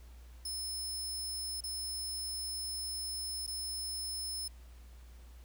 25% pulse tone with dropouts, 5230 Hz, E8, 15 cents flat, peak -32 dBFS, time 0.45-4.48 s, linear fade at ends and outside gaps 5 ms, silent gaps 1.607-1.637 / 3.466-3.476 s, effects added 60 Hz sine -50 dBFS peak until 5.44 s + pink hiss -64 dBFS RMS until 5.44 s

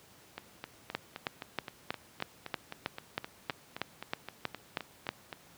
two click trains, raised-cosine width 0.3 ms, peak -23 / -15 dBFS, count 20 / 14, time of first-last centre 0.38-5.328 / 0.95-5.09 s, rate 3.84 / 3.14 Hz, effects pink hiss -58 dBFS RMS until 5.57 s + high-pass 100 Hz 12 dB/octave

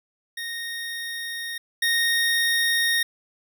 25% pulse tone pair in turn, 1857 / 1857 Hz, A#6 / A#6, -7 / -7 cents, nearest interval unison, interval 0 cents, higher neither, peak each -26 / -16 dBFS, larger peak second, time 0.37-1.58 / 1.82-3.03 s, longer neither, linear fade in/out 5 ms, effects none

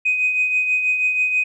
sine tone with tremolo, 2504 Hz, D#7, 10 cents sharp, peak -13 dBFS, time 0.05-1.44 s, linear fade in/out 10 ms, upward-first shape triangle, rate 6.2 Hz, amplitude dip 55%, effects tanh soft clip ceiling -10 dBFS

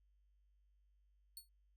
10% pulse tone with exponential decay, 4403 Hz, C#8, 13 cents flat, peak -40 dBFS, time 1.37-1.49 s, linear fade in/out 1 ms, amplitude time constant 24 ms, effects added 50 Hz sine -70 dBFS peak until 1.76 s

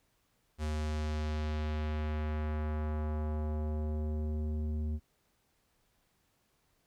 square tone with low-pass filter sweep, 76.5 Hz, D#2, 29 cents flat, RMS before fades -34 dBFS, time 0.58-5 s, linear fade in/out 50 ms, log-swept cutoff 9200 to 230 Hz, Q 0.94, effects pink hiss -74 dBFS RMS until 6.86 s

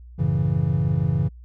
triangle chord, F# minor seventh, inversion none, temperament equal, 92.5 / 110 / 138.59 / 164.81 Hz, F#2 / A2 / C#3 / E3, 0 / 0 / 0 / 0 cents, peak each -24 / -25 / -20 / -22 dBFS, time 0.18-1.29 s, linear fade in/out 20 ms, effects added 60 Hz sine -40 dBFS peak until 1.44 s

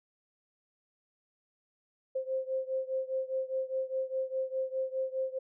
sine beating tone pair, 523.3 / 528.2 Hz, C5 / C5, 0 / +16 cents, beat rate 4.9 Hz, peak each -33 / -35 dBFS, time 2.15-5.39 s, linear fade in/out 10 ms, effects none

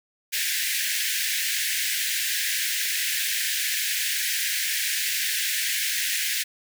pink high-pass noise, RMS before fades -26 dBFS, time 0.32-6.44 s, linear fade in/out 20 ms, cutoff 1600 Hz, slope 96 dB/octave, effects none

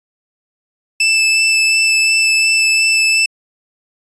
sawtooth tone with vibrato, 2637 Hz, E7, in tune, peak -7 dBFS, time 1-3.26 s, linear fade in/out 5 ms, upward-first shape sine, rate 2.8 Hz, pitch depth 8 cents each way, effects resampled to 22050 Hz

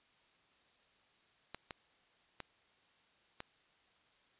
clicks, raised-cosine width 0.3 ms, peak -27 dBFS, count 4, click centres 1.546 / 1.708 / 2.403 / 3.404 s, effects white hiss -70 dBFS RMS until 4.39 s + resampled to 8000 Hz

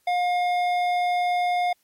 triangle tone with hard clipping, 713 Hz, F5, 36 cents sharp, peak -22 dBFS, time 0.07-1.73 s, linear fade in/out 5 ms, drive 14 dB, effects white hiss -67 dBFS RMS until 1.83 s + MP3 64 kbps

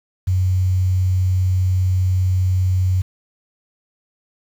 sine tone, 92.5 Hz, F#2, in tune, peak -14 dBFS, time 0.27-3.02 s, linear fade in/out 10 ms, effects 7-bit

